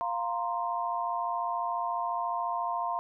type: chord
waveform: sine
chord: F suspended fourth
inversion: none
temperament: equal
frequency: 698.5 / 932.3 / 1046.5 Hz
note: F5 / Bb5 / C6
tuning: 0 / 0 / 0 cents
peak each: -33 dBFS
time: 0.01-2.99 s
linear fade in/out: 0 ms
effects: none